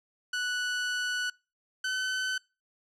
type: tone pair in turn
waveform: sawtooth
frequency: 1480 / 1517.2 Hz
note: F#6 / F#6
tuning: 0 / +43 cents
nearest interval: unison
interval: 43 cents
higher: second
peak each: -25 dBFS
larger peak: neither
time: 0.33-1.3 / 1.84-2.38 s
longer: first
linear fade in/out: 5 ms
effects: noise-tail reverb RT60 0.3 s tail -25 dB re dry + low-pass 7000 Hz 12 dB/octave